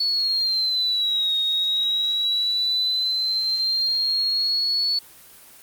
sine exponential two-way sweep, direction down then up, 4435 to 3735 to 4435 Hz, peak -19 dBFS, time 0-4.99 s, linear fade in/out 5 ms, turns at 1.37 s, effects white hiss -47 dBFS RMS until 5.62 s + Opus 24 kbps

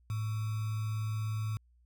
sine tone with sample-and-hold, 108.2 Hz, A2, 29 cents flat, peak -31 dBFS, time 0.1-1.57 s, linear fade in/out 0 ms, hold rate 1225 Hz, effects added 60 Hz sine -62 dBFS peak until 1.85 s

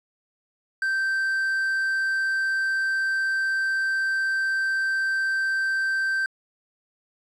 triangle tone, 1561 Hz, G6, 8 cents flat, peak -20 dBFS, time 0.82-6.26 s, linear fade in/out 2 ms, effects resampled to 24000 Hz + 9-bit

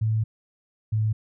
sine tone pair in turn, 110 / 108.61 Hz, A2 / A2, 0 / -22 cents, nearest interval unison, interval 22 cents, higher first, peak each -20 dBFS, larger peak neither, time 0.01-0.24 / 0.92-1.13 s, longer first, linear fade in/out 10 ms, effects none

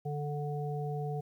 harmonic tone, 146.83 Hz, D3, in tune, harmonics 1 / 3 / 5, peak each -34 / -39 / -41 dBFS, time 0.05-1.21 s, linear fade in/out 10 ms, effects 11-bit

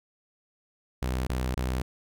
sawtooth tone bursts, 63.4 Hz, B1, 46 cents sharp, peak -23 dBFS, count 3, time 1.02-1.82 s, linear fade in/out 5 ms, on 250 ms, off 25 ms, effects none

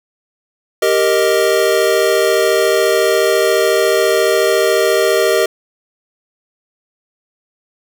square chord, Eb major, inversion first, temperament equal, 392 / 466.2 / 622.3 Hz, G4 / Bb4 / Eb5, 0 / 0 / 0 cents, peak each -16 dBFS, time 0.82-5.46 s, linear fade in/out 5 ms, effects none

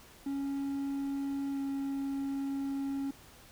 triangle tone with pitch glide, 277.2 to 275.1 Hz, C#4 to C#4, 0 to -13 cents, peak -30 dBFS, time 0.26-3.11 s, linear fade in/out 5 ms, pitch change -13 cents, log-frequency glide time 1.53-1.58 s, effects pink hiss -56 dBFS RMS until 3.51 s

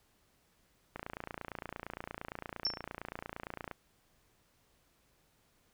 click train, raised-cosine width 0.5 ms, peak -25 dBFS, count 80, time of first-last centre 0.96-3.713 s, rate 28.7 Hz
sine tone with exponential decay, 5410 Hz, E8, 44 cents sharp, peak -26 dBFS, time 2.65-2.83 s, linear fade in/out 1 ms, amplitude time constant 37 ms
effects pink hiss -71 dBFS RMS until 5.73 s

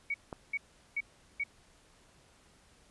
sine tone bursts, 2246 Hz, C#7, 22 cents sharp, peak -30 dBFS, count 4, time 0.1-1.438 s, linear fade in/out 5 ms, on 42 ms, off 390 ms
click, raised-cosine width 1 ms, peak -25 dBFS, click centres 0.328 s
effects pink hiss -63 dBFS RMS until 2.9 s + resampled to 24000 Hz

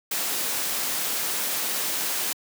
white noise, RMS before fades -27 dBFS, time 0.11-2.33 s, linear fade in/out 5 ms, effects high-pass 200 Hz 12 dB/octave

